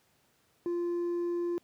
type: tone with hard clipping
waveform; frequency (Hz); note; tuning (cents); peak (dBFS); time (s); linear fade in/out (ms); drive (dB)
triangle; 346.9; F4; -12; -28; 0.66-1.58; 0; 1
effects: pink hiss -69 dBFS RMS until 1.63 s + high-pass 100 Hz 12 dB/octave